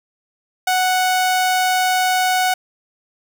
sawtooth tone, 740 Hz, F#5, in tune, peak -11 dBFS, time 0.67-2.54 s, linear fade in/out 5 ms, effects none

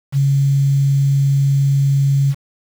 sine tone with quantisation, 138.59 Hz, C#3, in tune, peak -11 dBFS, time 0.12-2.35 s, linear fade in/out 50 ms, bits 6, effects none

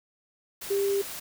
sine tone in noise, 397.7 Hz, G4, 25 cents sharp, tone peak -23 dBFS, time 0.7-1.02 s, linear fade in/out 10 ms, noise white, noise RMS -38 dBFS, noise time 0.61-1.2 s, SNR +12 dB, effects none

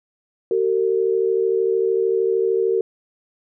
sine tone pair together, 381 / 454.2 Hz, G4 / A#4, -49 / -45 cents, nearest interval minor third, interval 304 cents, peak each -19 dBFS, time 0.51-2.81 s, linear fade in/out 2 ms, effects none

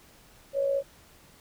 sine tone with amplitude modulation, 554 Hz, C#5, 1 cent flat, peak -21 dBFS, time 0.53-0.83 s, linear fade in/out 50 ms, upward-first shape sine, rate 55.7 Hz, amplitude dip 55%, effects pink hiss -56 dBFS RMS until 1.4 s

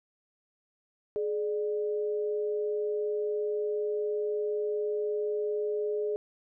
sine tone pair together, 421.4 / 596 Hz, G#4 / D5, +25 / +25 cents, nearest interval tritone, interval 600 cents, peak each -28 / -38 dBFS, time 1.16-6.16 s, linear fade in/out 0 ms, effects none

